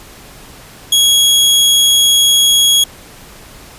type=tone; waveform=sawtooth; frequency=3322 Hz; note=G#7; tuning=in tune; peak=-4 dBFS; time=0.92-2.84 s; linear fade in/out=5 ms; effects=pink hiss -37 dBFS RMS until 3.78 s + resampled to 32000 Hz